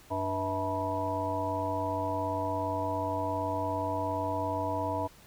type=harmonic tone with a mistuned harmonic; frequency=97.3 Hz; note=G2; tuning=12 cents flat; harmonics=1 / 3 / 5 / 7 / 9 / 10; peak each=-37 / -37 / -39 / -34 / -38 / -34 dBFS; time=0.1-5.08 s; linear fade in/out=20 ms; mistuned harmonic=7; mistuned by=-87 cents; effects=pink hiss -56 dBFS RMS until 5.26 s